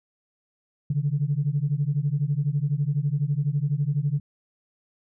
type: beating tone pair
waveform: sine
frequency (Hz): 138.59 / 150.59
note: C#3 / D3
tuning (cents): 0 / +44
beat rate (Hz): 12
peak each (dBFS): -24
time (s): 0.9-4.2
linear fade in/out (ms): 5
effects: tanh soft clip ceiling -14 dBFS